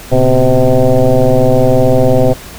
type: tone with frequency modulation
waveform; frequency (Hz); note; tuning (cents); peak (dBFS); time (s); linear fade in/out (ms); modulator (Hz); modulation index
sine; 261.6; C4; 0; -5; 0.11-2.34; 20; 126; 3.2
effects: added 60 Hz sine -38 dBFS peak until 2.58 s + pink hiss -31 dBFS RMS until 2.58 s